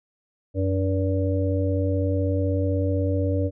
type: harmonic tone with a mistuned harmonic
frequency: 96 Hz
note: G2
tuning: 36 cents flat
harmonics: 1 / 3 / 5 / 6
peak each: -22 / -27 / -29 / -30 dBFS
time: 0.54-3.51 s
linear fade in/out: 50 ms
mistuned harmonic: 1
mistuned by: -71 cents
effects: none